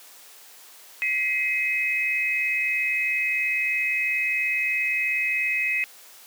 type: tone cluster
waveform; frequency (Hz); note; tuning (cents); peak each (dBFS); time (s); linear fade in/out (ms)
sine; 1953 / 2093 / 2536; B6 / C7 / D#7; -20 / 0 / +32; -32 / -28 / -23; 1.02-5.84; 0
effects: white hiss -48 dBFS RMS until 6.26 s + high-pass 400 Hz 12 dB/octave